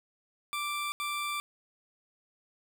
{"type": "tone bursts at uneven times", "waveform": "20% pulse", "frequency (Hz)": 1174.7, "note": "D6", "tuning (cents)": 0, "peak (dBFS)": -27, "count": 2, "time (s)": [[0.53, 0.92], [1, 1.4]], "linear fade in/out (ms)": 0, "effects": []}